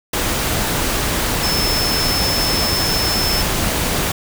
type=tone in noise; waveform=sine; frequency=5270 Hz; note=E8; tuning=1 cent flat; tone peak=-19 dBFS; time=1.43-3.42 s; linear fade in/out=5 ms; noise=pink; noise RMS=-19 dBFS; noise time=0.13-4.12 s; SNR=-3 dB; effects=none